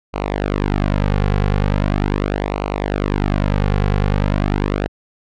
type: tone with flanger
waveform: sawtooth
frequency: 50 Hz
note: G1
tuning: 35 cents sharp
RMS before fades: -18 dBFS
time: 0.13-4.88 s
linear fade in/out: 20 ms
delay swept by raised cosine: 0.57 to 3.27 ms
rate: 0.4 Hz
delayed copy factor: -0.75
effects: low-pass 3000 Hz 12 dB/octave